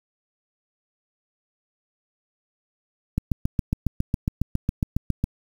click train, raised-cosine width 5 ms, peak -9 dBFS, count 16, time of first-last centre 3.18-5.24 s, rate 7.28 Hz, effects 7-bit

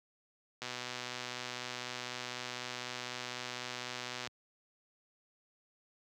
click train, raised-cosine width 0.2 ms, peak -22 dBFS, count 454, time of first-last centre 0.62-4.273 s, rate 124 Hz, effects high-pass 100 Hz 12 dB/octave

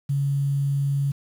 sine tone with quantisation, 140 Hz, C#3, 18 cents sharp, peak -20 dBFS, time 0.09-1.12 s, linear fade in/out 10 ms, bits 8, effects none

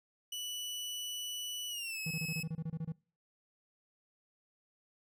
sawtooth tone with pitch glide, 2960 to 2577 Hz, F#7 to E7, 0 to -40 cents, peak -35 dBFS, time 0.32-2.43 s, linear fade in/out 5 ms, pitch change -240 cents, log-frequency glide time 1.69-1.99 s
triangle tone bursts, 161.3 Hz, E3, 37 cents flat, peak -33 dBFS, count 12, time 2.06-2.922 s, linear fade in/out 5 ms, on 48 ms, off 26 ms
effects noise-tail reverb RT60 0.4 s tail -24 dB re dry

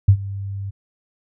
sine tone with ADSR envelope, 98.7 Hz, G2, 12 cents sharp, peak -5 dBFS, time 0.08-0.71 s, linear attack 8 ms, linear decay 74 ms, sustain -20 dB, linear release 17 ms, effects none

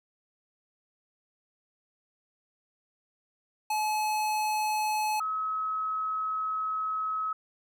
square / sine tone pair in turn, 856 / 1282.6 Hz, A5 / E6, -48 / -48 cents, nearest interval perfect fifth, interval 700 cents, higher second, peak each -27 / -28 dBFS, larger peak first, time 3.7-5.2 / 5.2-7.33 s, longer second, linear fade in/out 5 ms, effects none

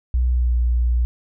sine tone with pitch glide, 61.74 to 59.98 Hz, B1 to B1, 0 to -50 cents, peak -15 dBFS, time 0.14-1.05 s, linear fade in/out 0 ms, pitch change -50 cents, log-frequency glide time 0.33-0.55 s, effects none

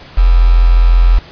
sine tone with quantisation, 42.83 Hz, F1, 33 cents flat, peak -4 dBFS, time 0.17-1.19 s, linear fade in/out 10 ms, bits 4, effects pink hiss -36 dBFS RMS until 1.31 s + resampled to 11025 Hz

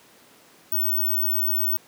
sine tone, 15804 Hz, B9, in tune, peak -20 dBFS, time 0.72-1.77 s, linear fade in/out 2 ms, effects pink hiss -53 dBFS RMS until 1.87 s + high-pass 200 Hz 12 dB/octave

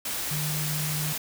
sine tone in noise, 151.6 Hz, D#3, 45 cents flat, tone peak -29 dBFS, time 0.31-1.13 s, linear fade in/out 5 ms, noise white, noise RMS -31 dBFS, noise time 0.05-1.18 s, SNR -1 dB, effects none

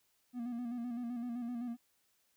triangle tone with vibrato, 240 Hz, B3, 49 cents flat, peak -35 dBFS, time 0.33-1.77 s, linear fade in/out 50 ms, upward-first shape square, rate 7.8 Hz, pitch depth 46 cents each way, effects white hiss -75 dBFS RMS until 2.36 s

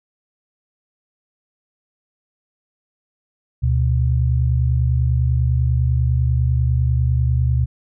sine tone pair together, 73.42 / 123.47 Hz, D2 / B2, 0 / 0 cents, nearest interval major sixth, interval 900 cents, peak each -17 dBFS, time 3.62-7.66 s, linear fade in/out 20 ms, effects none

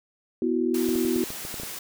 sine chord, B suspended fourth, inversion none, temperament equal, 246.9 / 329.6 / 370 Hz, B3 / E4 / F#4, 0 / 0 / 0 cents, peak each -26 dBFS, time 0.42-1.24 s, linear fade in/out 2 ms
white high-pass noise, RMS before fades -36 dBFS, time 0.74-1.79 s, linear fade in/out 5 ms, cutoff 120 Hz, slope 12 dB/octave
clicks, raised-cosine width 2 ms, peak -24 dBFS, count 9, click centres 0.889 / 0.957 / 1.051 / 1.162 / 1.304 / 1.451 / 1.542 / 1.599 / 1.634 s
effects none

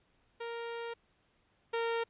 sawtooth tone pair in turn, 466.2 / 461.6 Hz, A#4 / A#4, 0 / -17 cents, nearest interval unison, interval 17 cents, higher first, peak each -34 / -27 dBFS, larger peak second, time 0.4-0.94 / 1.73-2.04 s, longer first, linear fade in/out 10 ms, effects pink hiss -72 dBFS RMS until 2.09 s + resampled to 8000 Hz

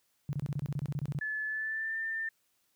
sine tone bursts, 143.5 Hz, D3, 40 cents flat, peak -30 dBFS, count 14, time 0.29-1.188 s, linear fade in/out 0 ms, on 40 ms, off 26 ms
sine tone with pitch glide, 1727 to 1794.1 Hz, A6 to A6, -33 to +33 cents, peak -32 dBFS, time 1.21-2.29 s, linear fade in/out 5 ms, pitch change +66 cents, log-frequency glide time 1.46-1.98 s
effects white hiss -74 dBFS RMS until 2.75 s + high-pass 60 Hz 12 dB/octave

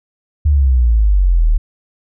sine exponential sweep, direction down, 76.2 to 37 Hz, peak -8 dBFS, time 0.45-1.58 s, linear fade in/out 10 ms, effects none

